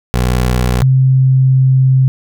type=tone pair in turn; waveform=20% pulse / sine; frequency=61.8 / 131.4 Hz; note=B1 / C3; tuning=+2 / +8 cents; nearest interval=octave + minor second; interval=1306 cents; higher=second; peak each=-6 dBFS; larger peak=neither; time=0.14-0.82 / 0.82-2.08 s; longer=second; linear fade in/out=0 ms; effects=none